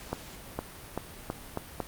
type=accelerating click train; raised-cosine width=1 ms; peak=-16 dBFS; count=6; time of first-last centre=0.13-1.803 s; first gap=460 ms; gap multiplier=0.84; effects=pink hiss -46 dBFS RMS until 1.87 s + Opus 48 kbps